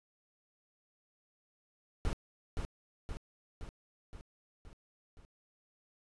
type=noise with echo; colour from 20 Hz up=brown; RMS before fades=-32 dBFS; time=2.05-2.13 s; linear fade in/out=0 ms; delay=520 ms; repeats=6; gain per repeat=-4 dB; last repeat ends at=5.25 s; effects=resampled to 24000 Hz